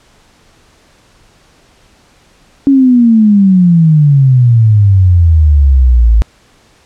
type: exponential sweep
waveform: sine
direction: down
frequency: 280 to 53.3 Hz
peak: -3 dBFS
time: 2.67-6.22 s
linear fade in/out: 0 ms
effects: pink hiss -47 dBFS RMS until 6.85 s + low-pass 8000 Hz 12 dB/octave